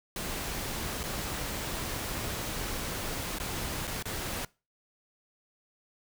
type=noise with dropouts; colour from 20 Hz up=pink; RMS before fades=-35 dBFS; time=0.16-4.45 s; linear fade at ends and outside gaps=2 ms; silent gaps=1.032-1.037 / 3.386-3.399 / 3.872-3.876 / 4.026-4.055 s; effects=noise-tail reverb RT60 0.3 s tail -23 dB re dry